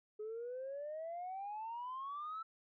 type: exponential sweep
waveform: sine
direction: up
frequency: 420 to 1335 Hz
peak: -40 dBFS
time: 0.19-2.43 s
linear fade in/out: 10 ms
effects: tanh soft clip ceiling -38 dBFS